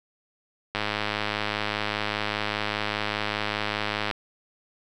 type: click train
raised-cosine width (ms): 0.3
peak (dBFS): -10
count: 354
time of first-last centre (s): 0.75-4.112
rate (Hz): 105
effects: none